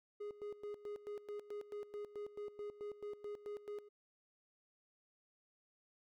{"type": "tone with tremolo", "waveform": "triangle", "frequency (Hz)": 414.2, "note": "G#4", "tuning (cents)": -5, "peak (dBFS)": -40, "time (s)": [0.2, 3.89], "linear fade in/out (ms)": 10, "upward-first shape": "square", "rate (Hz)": 4.6, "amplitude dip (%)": 80, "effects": []}